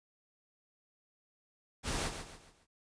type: noise with echo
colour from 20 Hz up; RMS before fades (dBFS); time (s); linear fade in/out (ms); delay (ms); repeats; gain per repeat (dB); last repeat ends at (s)
pink; -35; 1.83-2.11; 50; 140; 4; -8; 2.67
effects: resampled to 22050 Hz